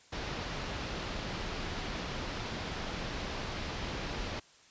pink low-pass noise, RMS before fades -38 dBFS, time 0.12-4.4 s, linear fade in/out 10 ms, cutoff 5200 Hz, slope 24 dB/octave, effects white hiss -60 dBFS RMS until 4.7 s + resampled to 16000 Hz

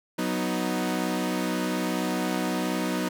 sawtooth chord, B major, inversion second, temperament equal, 185 / 246.9 / 311.1 Hz, F#3 / B3 / D#4, 0 / 0 / 0 cents, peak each -26 dBFS, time 0.18-3.09 s, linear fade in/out 10 ms, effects none

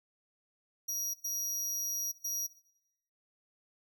40% pulse tone bursts at uneven times, 5750 Hz, F8, 50 cents sharp, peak -31 dBFS, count 3, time 0.88-1.14 / 1.24-2.12 / 2.24-2.47 s, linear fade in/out 10 ms, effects noise-tail reverb RT60 0.8 s tail -18 dB re dry

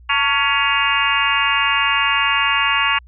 harmonic tone with a mistuned harmonic, 280 Hz, C#4, 18 cents sharp, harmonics 3 / 4 / 5 / 6 / 7 / 8 / 9 / 10, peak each -25 / -20 / -25 / -23 / -25 / -24 / -24 / -20 dBFS, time 0.09-2.99 s, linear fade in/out 10 ms, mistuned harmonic 3, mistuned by +110 cents, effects added 60 Hz sine -41 dBFS peak until 3.07 s

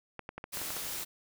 clicks, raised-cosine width 0.5 ms, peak -25 dBFS, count 8, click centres 0.193 / 0.291 / 0.38 / 0.441 / 0.572 / 0.616 / 0.705 / 0.767 s
white noise, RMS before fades -38 dBFS, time 0.52-1.05 s, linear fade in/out 20 ms
effects none

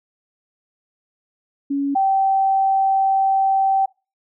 sine tone pair in turn, 280 / 775.2 Hz, C#4 / G5, +18 / -20 cents, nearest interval octave + tritone, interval 1762 cents, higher second, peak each -18 / -14 dBFS, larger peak second, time 1.7-1.95 / 1.95-3.86 s, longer second, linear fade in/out 10 ms, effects noise-tail reverb RT60 0.3 s tail -24 dB re dry

